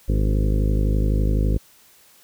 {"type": "harmonic tone with a mistuned harmonic", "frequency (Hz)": 51.91, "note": "G#1", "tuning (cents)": 0, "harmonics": [1, 2, 3, 4, 5, 6, 7, 8, 9, 10], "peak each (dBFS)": [-18, -24, -28, -30, -32, -34, -35, -36, -37, -38], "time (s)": [0.08, 1.58], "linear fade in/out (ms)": 10, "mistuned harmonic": 6, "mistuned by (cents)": -38, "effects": ["white hiss -53 dBFS RMS until 2.23 s"]}